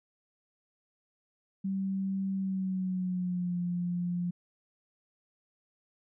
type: tone with pitch glide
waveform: sine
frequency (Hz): 193 to 175.96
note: G3 to F3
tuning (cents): -27 to +13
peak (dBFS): -29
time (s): 1.64-4.31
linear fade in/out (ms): 10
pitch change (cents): -160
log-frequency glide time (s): 2.35-3.58
effects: none